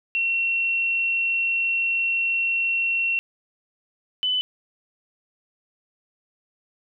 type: tone pair in turn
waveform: sine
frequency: 2723 / 3007 Hz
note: F7 / F#7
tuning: -44 / +27 cents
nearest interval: major second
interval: 171 cents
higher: second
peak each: -20 / -20 dBFS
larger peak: neither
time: 0.15-3.19 / 4.23-4.41 s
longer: first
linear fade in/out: 0 ms
effects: none

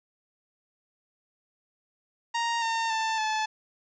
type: tone with pitch steps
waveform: sawtooth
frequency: 932.3 / 910 / 888.1 / 866.9 Hz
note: A#5 / A#5 / A5 / A5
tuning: 0 / -42 / +16 / -26 cents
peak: -22 dBFS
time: 2.34-3.46 s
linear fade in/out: 10 ms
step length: 280 ms
effects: resampled to 16000 Hz + 10-bit

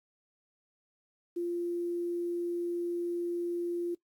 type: tone with quantisation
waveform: sine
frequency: 346.8 Hz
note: F4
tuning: 12 cents flat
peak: -30 dBFS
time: 1.36-3.95 s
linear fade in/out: 10 ms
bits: 10
effects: noise-tail reverb RT60 0.1 s tail -21 dB re dry + AAC 64 kbps

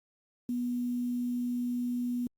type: tone with quantisation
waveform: sine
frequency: 244.2 Hz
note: B3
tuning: 19 cents flat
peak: -29 dBFS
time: 0.49-2.27 s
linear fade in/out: 2 ms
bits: 9
effects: Opus 48 kbps

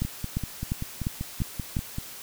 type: two click trains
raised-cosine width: 5 ms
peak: -18 / -14 dBFS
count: 11 / 6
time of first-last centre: 0.05-1.984 / 0.02-1.768 s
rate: 5.17 / 2.86 Hz
effects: white hiss -42 dBFS RMS until 2.22 s

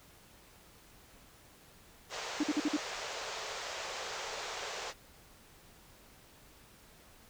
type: band-pass noise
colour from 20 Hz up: pink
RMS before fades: -41 dBFS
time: 2.09-4.94 s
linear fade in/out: 50 ms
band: 420 to 7200 Hz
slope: 48 dB/octave
type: tone bursts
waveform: sine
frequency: 298.6 Hz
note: D4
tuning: 29 cents sharp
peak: -27 dBFS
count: 5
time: 2.4-2.767 s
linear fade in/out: 5 ms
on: 35 ms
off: 48 ms
effects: pink hiss -59 dBFS RMS until 7.29 s

